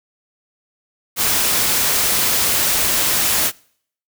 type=noise; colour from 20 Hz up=white; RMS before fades=-17 dBFS; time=1.16-3.52 s; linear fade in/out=50 ms; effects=noise-tail reverb RT60 0.6 s tail -25 dB re dry